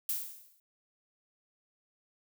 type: noise with exponential decay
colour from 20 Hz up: violet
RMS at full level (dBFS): -30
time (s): 0.09-0.6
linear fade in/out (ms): 2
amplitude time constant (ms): 110
effects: none